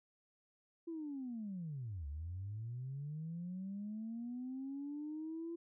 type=linear two-way sweep; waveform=sine; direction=down then up; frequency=340 to 69.2 to 340 Hz; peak=-40 dBFS; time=0.87-5.56 s; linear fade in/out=10 ms; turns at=2.07 s; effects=tanh soft clip ceiling -36 dBFS